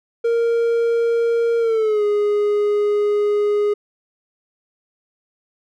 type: tone with pitch glide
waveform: triangle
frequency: 465.1 to 414.4 Hz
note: A#4 to G#4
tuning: -4 to -4 cents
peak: -13 dBFS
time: 0.24-3.74 s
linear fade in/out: 10 ms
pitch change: -200 cents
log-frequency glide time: 1.59-2.04 s
effects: none